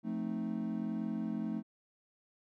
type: chord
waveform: triangle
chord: F dominant seventh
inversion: none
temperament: equal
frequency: 174.61 / 220 / 261.6 / 311.1 Hz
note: F3 / A3 / C4 / Eb4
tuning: 0 / 0 / 0 / 0 cents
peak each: -40 / -34 / -40 / -40 dBFS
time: 0.03-1.63 s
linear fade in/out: 50 ms
effects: none